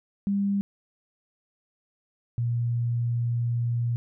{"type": "tone pair in turn", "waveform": "sine", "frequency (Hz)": [199.7, 118.74], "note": ["G3", "A#2"], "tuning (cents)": [32, 32], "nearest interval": "major sixth", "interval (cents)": 900, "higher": "first", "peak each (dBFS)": [-22, -23], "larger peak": "first", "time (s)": [[0.27, 0.61], [2.38, 3.96]], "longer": "second", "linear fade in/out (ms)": 0, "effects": []}